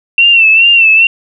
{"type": "tone with vibrato", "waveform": "sine", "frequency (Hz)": 2700, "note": "E7", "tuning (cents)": 41, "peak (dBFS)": -3, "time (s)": [0.18, 1.07], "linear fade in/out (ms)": 2, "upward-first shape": "sine", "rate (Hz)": 2.4, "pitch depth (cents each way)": 66, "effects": []}